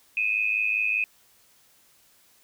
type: tone pair together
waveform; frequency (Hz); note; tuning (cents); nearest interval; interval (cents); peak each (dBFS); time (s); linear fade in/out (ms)
sine; 2475 / 2580; D#7 / E7; -10 / -38; minor second; 72; -25; 0.17-1.04; 2
effects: white hiss -60 dBFS RMS until 2.43 s